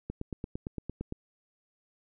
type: click train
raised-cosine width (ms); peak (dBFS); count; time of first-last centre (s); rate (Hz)
3; -22; 10; 0.1-1.124; 8.79
effects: none